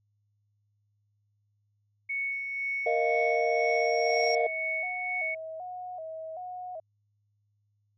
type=tone with tremolo; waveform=sine; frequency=2217 Hz; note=C#7; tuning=in tune; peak=-28 dBFS; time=2.09-5.35 s; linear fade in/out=10 ms; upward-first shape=sine; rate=2 Hz; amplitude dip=40%
type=tone with exponential growth; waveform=sine; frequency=5570 Hz; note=F8; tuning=5 cents flat; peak=-31 dBFS; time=2.32-4.35 s; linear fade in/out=2 ms; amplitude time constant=440 ms
type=chord; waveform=sine; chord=Bb suspended fourth; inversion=none; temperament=equal; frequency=466.2 / 622.3 / 698.5 Hz; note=Bb4 / Eb5 / F5; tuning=0 / 0 / 0 cents; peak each=-28 dBFS; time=2.86-4.47 s; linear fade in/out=5 ms
type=tone with vibrato; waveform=sine; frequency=683 Hz; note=F5; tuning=39 cents flat; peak=-36 dBFS; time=4.06-6.8 s; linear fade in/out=5 ms; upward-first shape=square; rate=1.3 Hz; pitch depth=110 cents each way
effects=tanh soft clip ceiling -13 dBFS + added 103 Hz sine -70 dBFS peak until 7.97 s